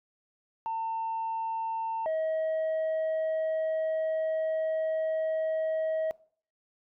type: tone pair in turn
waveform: sine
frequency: 900 / 636.4 Hz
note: A5 / D#5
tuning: +39 / +39 cents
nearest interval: tritone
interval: 600 cents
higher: first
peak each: -28 / -24 dBFS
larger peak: second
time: 0.66-2.06 / 2.06-6.11 s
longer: second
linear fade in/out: 0 ms
effects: noise-tail reverb RT60 0.5 s tail -23 dB re dry + tanh soft clip ceiling -26 dBFS